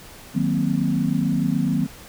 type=chord; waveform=sine; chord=C half-diminished seventh; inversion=first; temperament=equal with one note detuned; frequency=155.56 / 185 / 233.1 / 260 Hz; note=Eb3 / Gb3 / Bb3 / C4; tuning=0 / 0 / 0 / -11 cents; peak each=-24 dBFS; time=0.34-1.87 s; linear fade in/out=20 ms; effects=pink hiss -43 dBFS RMS until 2.08 s